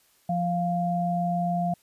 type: tone pair together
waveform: sine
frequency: 174.61 / 698.4 Hz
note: F3 / F5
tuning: 0 / 0 cents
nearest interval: 2 octaves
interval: 2400 cents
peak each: -26 / -26 dBFS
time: 0.29-1.74 s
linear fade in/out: 5 ms
effects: white hiss -63 dBFS RMS until 1.82 s + resampled to 32000 Hz